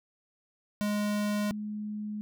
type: tone pair in turn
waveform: square / sine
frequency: 207.7 / 210.6 Hz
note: G#3 / G#3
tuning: 0 / +24 cents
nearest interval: unison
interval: 24 cents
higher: second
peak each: -28 / -33 dBFS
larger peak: first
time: 0.81-1.51 / 1.51-2.21 s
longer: neither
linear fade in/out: 0 ms
effects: none